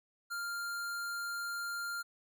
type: tone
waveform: square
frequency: 1396.9 Hz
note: F6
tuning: in tune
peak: -37 dBFS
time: 0.3-2.03 s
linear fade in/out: 20 ms
effects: none